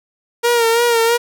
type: tone with vibrato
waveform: sawtooth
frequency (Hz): 466.7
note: A#4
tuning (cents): +2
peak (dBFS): -8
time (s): 0.43-1.18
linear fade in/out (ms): 20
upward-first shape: sine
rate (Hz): 3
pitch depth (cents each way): 47
effects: none